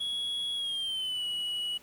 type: tone with pitch glide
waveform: triangle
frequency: 3344 to 2928 Hz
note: G#7 to F#7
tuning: +11 to -19 cents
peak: -29 dBFS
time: 0-1.78 s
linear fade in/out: 10 ms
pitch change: -230 cents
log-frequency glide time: 0.55-1.25 s
effects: pink hiss -57 dBFS RMS until 1.82 s + high-pass 80 Hz 12 dB/octave